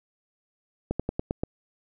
slowing click train, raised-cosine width 2 ms, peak -13 dBFS, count 6, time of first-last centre 0.91-1.435 s, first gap 86 ms, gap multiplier 1.1, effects none

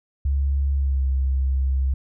sine tone with pitch glide, 69.3 to 66.48 Hz, C#2 to C2, 0 to +28 cents, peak -18 dBFS, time 0.25-1.94 s, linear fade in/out 5 ms, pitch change -72 cents, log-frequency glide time 0.75-1.04 s, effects none

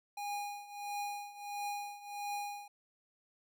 square tone with tremolo, 818 Hz, G#5, 26 cents flat, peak -36 dBFS, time 0.17-2.68 s, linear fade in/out 5 ms, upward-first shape triangle, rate 1.5 Hz, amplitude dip 85%, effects none

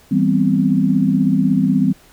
sine chord, C major seventh, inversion first, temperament just, 163.52 / 196.22 / 245.3 / 261.6 Hz, E3 / G3 / B3 / C4, -14 / +2 / -12 / 0 cents, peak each -19 / -16 / -20 / -17 dBFS, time 0.11-1.93 s, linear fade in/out 10 ms, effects pink hiss -49 dBFS RMS until 2.12 s

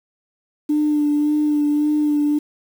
sine tone with vibrato, 297.3 Hz, D4, 21 cents sharp, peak -14 dBFS, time 0.69-2.39 s, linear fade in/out 10 ms, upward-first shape sine, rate 1.8 Hz, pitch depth 21 cents each way, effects tanh soft clip ceiling -10 dBFS + 7-bit

